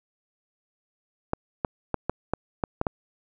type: clicks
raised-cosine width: 1 ms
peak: -10 dBFS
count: 8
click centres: 1.334 / 1.648 / 1.943 / 2.096 / 2.336 / 2.638 / 2.814 / 2.868 s
effects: none